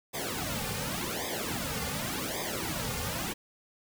pink noise with flanger, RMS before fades -34 dBFS, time 0.13-3.34 s, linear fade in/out 20 ms, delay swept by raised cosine 0.7 to 3.1 ms, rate 0.88 Hz, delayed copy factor -1, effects none

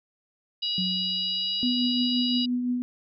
harmonic tone, 968 Hz, B5, 35 cents flat, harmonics 3 / 4 / 5, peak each -29 / -30 / -31 dBFS, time 0.62-2.46 s, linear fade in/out 10 ms
sine tone with exponential decay, 184.6 Hz, F#3, 4 cents flat, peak -26 dBFS, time 0.78-1.98 s, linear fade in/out 2 ms, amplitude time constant 260 ms
sine tone with tremolo, 246.9 Hz, B3, in tune, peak -22 dBFS, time 1.63-2.82 s, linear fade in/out 0 ms, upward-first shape triangle, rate 5.8 Hz, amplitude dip 40%
effects none

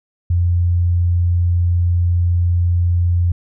sine tone, 87.31 Hz, F2, in tune, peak -12 dBFS, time 0.3-3.32 s, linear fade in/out 5 ms, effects none

